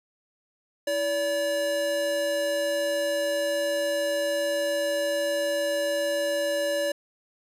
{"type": "tone pair together", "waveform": "square", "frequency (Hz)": [327.1, 574.1], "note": ["E4", "D5"], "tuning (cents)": [-13, -39], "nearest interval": "minor seventh", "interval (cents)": 974, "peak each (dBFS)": [-37, -25], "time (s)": [0.87, 6.92], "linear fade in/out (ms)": 5, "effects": ["resampled to 32000 Hz"]}